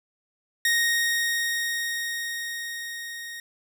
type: tone with level ramp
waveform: sawtooth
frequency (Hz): 1864.7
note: A#6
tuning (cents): 0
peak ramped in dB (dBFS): -16 to -32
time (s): 0.65-3.4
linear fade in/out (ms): 2
effects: none